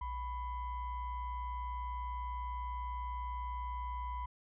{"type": "ring-modulated tone", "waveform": "triangle", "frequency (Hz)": 525, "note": "C5", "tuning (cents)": 6, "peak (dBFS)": -32, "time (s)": [0.01, 4.26], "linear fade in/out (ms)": 5, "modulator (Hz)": 465, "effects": ["resampled to 8000 Hz"]}